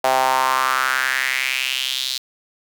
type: tone with high-pass filter sweep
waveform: sawtooth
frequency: 130.81 Hz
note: C3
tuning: in tune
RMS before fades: -20 dBFS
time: 0.04-2.18 s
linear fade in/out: 5 ms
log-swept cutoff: 700 to 4100 Hz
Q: 4
effects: none